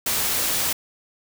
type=noise; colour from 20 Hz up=white; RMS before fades=-23 dBFS; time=0.06-0.73 s; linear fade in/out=5 ms; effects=none